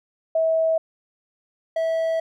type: tone pair in turn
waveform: sine / triangle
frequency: 647 / 651.9 Hz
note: E5 / E5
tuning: -32 / -19 cents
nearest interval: unison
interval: 13 cents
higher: second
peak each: -17 / -18 dBFS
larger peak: first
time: 0.35-0.78 / 1.76-2.2 s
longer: second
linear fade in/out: 5 ms
effects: none